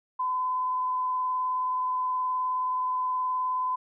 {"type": "tone with vibrato", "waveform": "sine", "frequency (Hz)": 1014, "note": "B5", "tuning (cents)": 45, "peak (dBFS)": -25, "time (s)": [0.19, 3.76], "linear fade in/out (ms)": 10, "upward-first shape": "triangle", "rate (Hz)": 19, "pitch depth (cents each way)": 14, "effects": []}